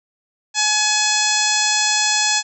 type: harmonic tone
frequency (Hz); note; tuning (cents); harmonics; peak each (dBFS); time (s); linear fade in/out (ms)
848; G#5; +36; 1 / 2 / 3 / 4 / 5 / 6 / 7 / 8 / 9; -24 / -24 / -24 / -24 / -24 / -24 / -24 / -24 / -24; 0.54-2.43; 50
effects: none